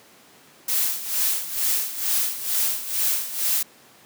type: noise with tremolo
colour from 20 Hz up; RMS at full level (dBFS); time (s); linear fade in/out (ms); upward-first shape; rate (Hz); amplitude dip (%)
blue; -21; 0.68-3.63; 5; sine; 2.2; 75
effects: pink hiss -51 dBFS RMS until 4.05 s + high-pass 200 Hz 12 dB/octave